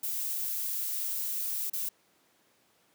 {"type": "noise with dropouts", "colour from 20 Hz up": "violet", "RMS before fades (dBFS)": -33, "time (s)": [0.03, 1.89], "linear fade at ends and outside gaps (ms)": 5, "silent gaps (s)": [1.699, 1.732], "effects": ["pink hiss -67 dBFS RMS until 2.94 s", "high-pass 200 Hz 12 dB/octave"]}